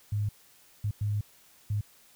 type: tone bursts at uneven times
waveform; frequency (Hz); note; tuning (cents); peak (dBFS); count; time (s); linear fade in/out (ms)
sine; 103.83; G#2; 0; -26; 4; 0.12-0.29 / 0.84-0.91 / 1.01-1.21 / 1.7-1.81; 5
effects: white hiss -59 dBFS RMS until 2.15 s